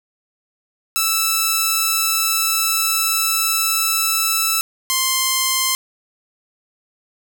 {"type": "tone pair in turn", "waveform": "5% pulse", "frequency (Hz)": [1318.5, 1046.5], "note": ["E6", "C6"], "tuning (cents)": [0, 0], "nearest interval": "major third", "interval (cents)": 400, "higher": "first", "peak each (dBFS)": -4, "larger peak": "neither", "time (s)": [[0.96, 4.61], [4.9, 5.75]], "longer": "first", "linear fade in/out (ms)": 0, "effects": []}